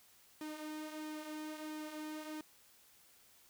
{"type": "tone with flanger", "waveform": "sawtooth", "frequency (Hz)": 307.4, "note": "D#4", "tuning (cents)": -21, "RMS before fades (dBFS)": -45, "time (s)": [0.41, 2.41], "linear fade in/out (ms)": 2, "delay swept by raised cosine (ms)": [1.4, 5.1], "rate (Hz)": 1.5, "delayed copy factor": -0.5, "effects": ["white hiss -65 dBFS RMS until 3.49 s"]}